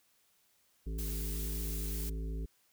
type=harmonic tone; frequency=54.2 Hz; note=A1; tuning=25 cents flat; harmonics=1 / 3 / 5 / 7 / 8; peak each=-35 / -45 / -49 / -52 / -53 dBFS; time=0.86-2.46 s; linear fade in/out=10 ms
type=noise; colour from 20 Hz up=blue; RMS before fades=-43 dBFS; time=0.98-2.1 s; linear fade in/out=10 ms
effects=white hiss -71 dBFS RMS until 2.72 s